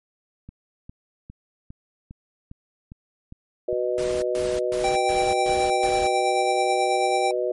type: click train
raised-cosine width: 5 ms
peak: -27 dBFS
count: 9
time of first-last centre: 0.49-3.729 s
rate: 2.47 Hz
type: harmonic tone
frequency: 123.47 Hz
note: B2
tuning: in tune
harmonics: 3 / 4 / 5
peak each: -26 / -26 / -26 dBFS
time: 3.68-7.52 s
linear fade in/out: 5 ms
type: noise bursts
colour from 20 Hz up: pink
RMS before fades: -35 dBFS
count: 6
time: 3.98-6.07 s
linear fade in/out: 0 ms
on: 240 ms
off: 130 ms
type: tone with tremolo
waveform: square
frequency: 781 Hz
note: G5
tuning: 7 cents flat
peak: -21 dBFS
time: 4.84-7.31 s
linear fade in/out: 2 ms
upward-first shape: sine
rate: 9.2 Hz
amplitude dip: 35%
effects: MP3 48 kbps